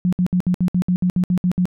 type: tone bursts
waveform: sine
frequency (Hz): 180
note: F#3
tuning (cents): -47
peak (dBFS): -14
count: 12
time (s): 0.05-1.655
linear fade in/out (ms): 0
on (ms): 76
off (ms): 63
effects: none